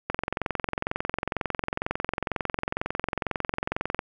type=click train; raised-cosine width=0.5 ms; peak=-11 dBFS; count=87; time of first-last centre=0.1-3.991 s; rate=22.1 Hz; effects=none